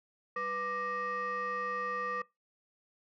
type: tone with frequency modulation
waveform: sine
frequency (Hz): 1183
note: D6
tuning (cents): +12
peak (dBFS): -31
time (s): 0.36-2.22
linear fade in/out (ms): 5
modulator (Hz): 689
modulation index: 0.93
effects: noise-tail reverb RT60 0.2 s tail -21 dB re dry + tanh soft clip ceiling -29 dBFS